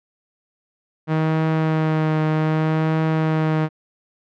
sawtooth tone with vibrato, 157.3 Hz, D#3, 19 cents sharp, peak -13 dBFS, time 1.07-3.69 s, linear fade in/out 50 ms, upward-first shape triangle, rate 0.64 Hz, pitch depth 21 cents each way, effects low-pass 2000 Hz 12 dB/octave

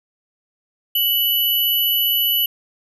sine tone pair together, 2974 / 11879 Hz, F#7 / F#9, +8 / +6 cents, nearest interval 2 octaves, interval 2398 cents, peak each -18 dBFS, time 0.95-2.46 s, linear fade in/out 5 ms, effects none

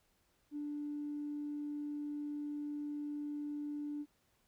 triangle tone with tanh clipping, 293.7 Hz, D4, in tune, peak -38 dBFS, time 0.51-4.06 s, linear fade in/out 50 ms, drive 4 dB, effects pink hiss -75 dBFS RMS until 4.47 s

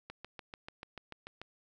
click train, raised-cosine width 0.3 ms, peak -28 dBFS, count 10, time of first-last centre 0.1-1.416 s, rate 6.84 Hz, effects none

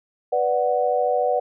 sine chord, B minor, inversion none, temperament equal, 493.9 / 587.3 / 740 Hz, B4 / D5 / F#5, 0 / 0 / 0 cents, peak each -22 / -23 / -22 dBFS, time 0.32-1.4 s, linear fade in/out 10 ms, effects none

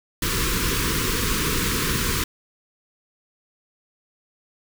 pink band-stop noise, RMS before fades -23 dBFS, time 0.22-2.24 s, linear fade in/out 5 ms, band 500 to 970 Hz, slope 96 dB/octave, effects none

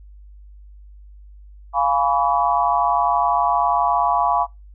sine chord, C# dominant seventh, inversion first, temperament equal with one note detuned, 698.5 / 830.6 / 987.8 / 1135.3 Hz, E#5 / G#5 / B5 / C#6, 0 / 0 / 0 / +41 cents, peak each -21 dBFS, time 1.73-4.47 s, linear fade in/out 50 ms, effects noise-tail reverb RT60 0.2 s tail -21 dB re dry + added 50 Hz sine -40 dBFS peak until 4.74 s

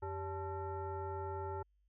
sine tone with frequency modulation, 392 Hz, G4, in tune, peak -38 dBFS, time 0.02-1.63 s, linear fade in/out 10 ms, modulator 482 Hz, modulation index 1.4, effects added 50 Hz sine -70 dBFS peak until 1.88 s

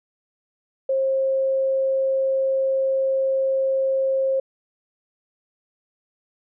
sine tone, 534 Hz, C5, 35 cents sharp, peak -18 dBFS, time 0.89-4.4 s, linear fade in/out 5 ms, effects none

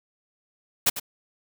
white noise with echo, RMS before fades -19 dBFS, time 0.86-0.9 s, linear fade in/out 10 ms, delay 99 ms, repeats 1, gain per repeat -12 dB, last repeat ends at 0.999 s, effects none

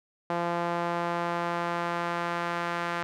sawtooth tone with band-pass filter sweep, 171.9 Hz, F3, 27 cents flat, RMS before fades -30 dBFS, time 0.3-3.03 s, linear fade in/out 0 ms, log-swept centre 830 to 1400 Hz, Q 1.2, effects none

